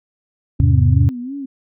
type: tone with vibrato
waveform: sine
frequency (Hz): 261.2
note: C4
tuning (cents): -3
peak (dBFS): -24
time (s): 0.59-1.46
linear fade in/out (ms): 10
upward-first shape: sine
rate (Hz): 2.9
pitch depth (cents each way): 140
type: chord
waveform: sine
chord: E augmented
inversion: none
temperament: equal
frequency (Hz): 82.41 / 103.83 / 130.81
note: E2 / G#2 / B#2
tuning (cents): 0 / 0 / 0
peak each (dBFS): -14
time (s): 0.6-1.09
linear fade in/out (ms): 0
effects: none